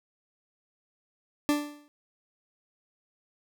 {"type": "tone with exponential decay", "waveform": "40% pulse", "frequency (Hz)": 293.7, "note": "D4", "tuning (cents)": 0, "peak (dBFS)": -19, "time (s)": [1.49, 1.88], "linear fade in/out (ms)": 0, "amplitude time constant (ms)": 84, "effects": []}